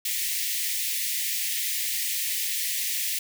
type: high-pass noise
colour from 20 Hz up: white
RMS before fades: -28 dBFS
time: 0.05-3.19 s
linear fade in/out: 5 ms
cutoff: 1800 Hz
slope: 96 dB/octave
effects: none